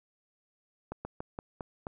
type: slowing click train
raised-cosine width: 1 ms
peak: -23 dBFS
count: 6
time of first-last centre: 0.92-1.869 s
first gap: 130 ms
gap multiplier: 1.19
effects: none